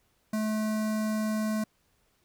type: tone with notch filter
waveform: square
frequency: 215.9 Hz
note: A3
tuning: 33 cents flat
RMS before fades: -29 dBFS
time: 0.33-1.64 s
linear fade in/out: 5 ms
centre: 3100 Hz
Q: 1.3
effects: pink hiss -70 dBFS RMS until 2.24 s